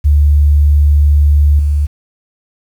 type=tone with level steps; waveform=sine; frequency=73.1 Hz; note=D2; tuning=7 cents flat; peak=-5 / -9 dBFS; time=0.04-1.87 s; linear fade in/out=20 ms; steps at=1.59 s; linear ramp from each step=2 ms; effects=7-bit